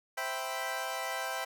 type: chord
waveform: 20% pulse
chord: C major seventh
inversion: none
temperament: equal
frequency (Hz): 523.3 / 659.3 / 784 / 987.8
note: C5 / E5 / G5 / B5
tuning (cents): 0 / 0 / 0 / 0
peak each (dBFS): -36 / -34 / -33 / -36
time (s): 0.17-1.45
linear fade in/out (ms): 10
effects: none